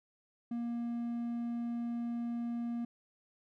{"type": "tone", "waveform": "triangle", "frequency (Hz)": 236, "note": "A#3", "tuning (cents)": 22, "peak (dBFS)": -32, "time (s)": [0.51, 2.85], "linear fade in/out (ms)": 5, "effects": []}